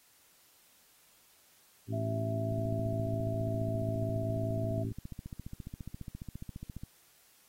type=harmonic tone; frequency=55 Hz; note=A1; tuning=in tune; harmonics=2 / 3 / 4 / 5 / 6 / 7; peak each=-33 / -44 / -42 / -40 / -49 / -44 dBFS; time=1.87-4.93 s; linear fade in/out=50 ms
type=tone with pitch glide; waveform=sine; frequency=659.3 to 654.4 Hz; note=E5 to E5; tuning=0 to -13 cents; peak=-36 dBFS; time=1.92-4.84 s; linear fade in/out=20 ms; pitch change=-13 cents; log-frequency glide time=3.07-3.83 s
type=click train; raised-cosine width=5 ms; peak=-29 dBFS; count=64; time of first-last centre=2.52-6.835 s; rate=14.6 Hz
effects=white hiss -64 dBFS RMS until 7.48 s + AAC 48 kbps